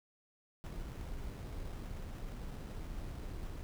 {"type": "noise with sample-and-hold", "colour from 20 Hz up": "brown", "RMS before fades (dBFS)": -43, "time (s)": [0.64, 3.63], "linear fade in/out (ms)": 0, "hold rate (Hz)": 4410, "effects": []}